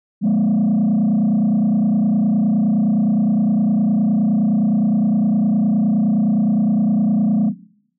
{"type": "tone with frequency modulation", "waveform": "sine", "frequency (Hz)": 209, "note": "G#3", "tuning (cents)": 11, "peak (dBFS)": -10, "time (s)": [0.21, 7.53], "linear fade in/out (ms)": 50, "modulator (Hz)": 29.7, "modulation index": 1.1, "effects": ["noise-tail reverb RT60 0.6 s tail -17 dB re dry", "tanh soft clip ceiling -12 dBFS"]}